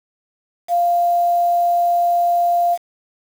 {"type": "tone with quantisation", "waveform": "sine", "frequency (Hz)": 696, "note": "F5", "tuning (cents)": -6, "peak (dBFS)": -13, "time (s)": [0.68, 2.78], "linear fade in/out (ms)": 50, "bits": 6, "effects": []}